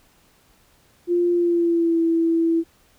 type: tone with pitch glide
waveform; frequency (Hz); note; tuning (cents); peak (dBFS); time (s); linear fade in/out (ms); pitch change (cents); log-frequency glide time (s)
sine; 349.2 to 330.7; F4 to E4; 0 to +6; -16; 1.07-2.64; 50; -94; 1.32-2
effects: pink hiss -58 dBFS RMS until 2.98 s